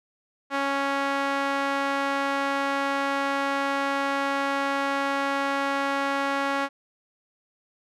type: tone with band-pass filter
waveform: sawtooth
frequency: 277.2 Hz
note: C#4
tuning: in tune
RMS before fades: -26 dBFS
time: 0.5-6.69 s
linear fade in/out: 50 ms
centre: 1300 Hz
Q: 0.97
effects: none